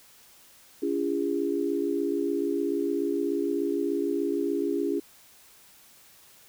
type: tone cluster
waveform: sine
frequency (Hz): 284 / 340.8 / 407.6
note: C#4 / F4 / G#4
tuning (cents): +42 / -42 / -32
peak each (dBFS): -29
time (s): 0.82-5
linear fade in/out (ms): 10
effects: white hiss -55 dBFS RMS until 6.48 s